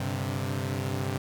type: chord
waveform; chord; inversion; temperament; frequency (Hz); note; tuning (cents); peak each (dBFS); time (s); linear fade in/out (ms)
sawtooth; G suspended fourth; none; equal with one note detuned; 98 / 130.81 / 144.64; G2 / C3 / D3; 0 / 0 / -26; -28 / -28 / -33; 0-1.18; 5
effects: none